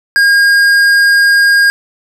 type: tone with tanh clipping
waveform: sine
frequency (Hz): 1622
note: G#6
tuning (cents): -41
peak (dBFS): -7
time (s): 0.16-1.7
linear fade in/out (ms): 0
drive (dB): 12
effects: none